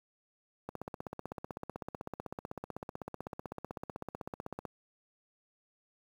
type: click train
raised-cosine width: 1 ms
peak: -25 dBFS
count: 64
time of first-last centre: 0.69-4.652 s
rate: 15.9 Hz
effects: high-pass 80 Hz 12 dB/octave + 9-bit